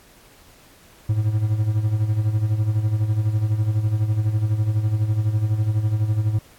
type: tone with tremolo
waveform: triangle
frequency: 107.3 Hz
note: A2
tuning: 43 cents flat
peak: -13 dBFS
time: 1.09-6.39 s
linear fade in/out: 5 ms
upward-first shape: sine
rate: 12 Hz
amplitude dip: 65%
effects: pink hiss -51 dBFS RMS until 6.58 s + AAC 64 kbps